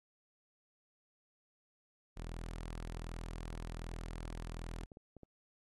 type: tone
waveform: sawtooth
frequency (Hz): 41.31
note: E1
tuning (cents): +4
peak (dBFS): -38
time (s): 2.16-4.86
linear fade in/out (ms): 20
type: clicks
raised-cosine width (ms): 2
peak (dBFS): -39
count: 11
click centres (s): 2.968 / 3.541 / 3.936 / 4.25 / 4.305 / 4.448 / 4.813 / 4.918 / 4.971 / 5.167 / 5.233
effects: AAC 32 kbps